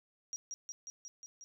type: tone with echo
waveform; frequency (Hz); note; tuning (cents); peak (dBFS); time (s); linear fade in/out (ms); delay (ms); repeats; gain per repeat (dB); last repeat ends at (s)
sine; 5710; F8; +37; -37; 0.33-0.36; 0; 180; 6; -2; 1.44
effects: none